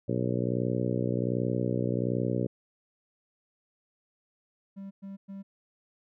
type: harmonic tone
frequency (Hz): 61.3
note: B1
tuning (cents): -12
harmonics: 2 / 3 / 4 / 5 / 6 / 7 / 8 / 9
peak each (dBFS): -31 / -33 / -34 / -35 / -36 / -36 / -37 / -38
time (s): 0.08-2.47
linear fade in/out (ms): 10
type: tone bursts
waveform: triangle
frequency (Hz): 196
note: G3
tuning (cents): 0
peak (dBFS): -36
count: 3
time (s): 4.76-5.43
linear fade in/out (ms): 20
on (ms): 150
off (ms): 110
effects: none